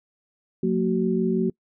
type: tone cluster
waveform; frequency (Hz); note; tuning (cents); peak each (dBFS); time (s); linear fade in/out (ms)
sine; 181.4 / 227.3 / 375.2; F#3 / A#3 / F#4; -34 / -43 / +24; -24; 0.63-1.5; 5
effects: noise-tail reverb RT60 0.1 s tail -26 dB re dry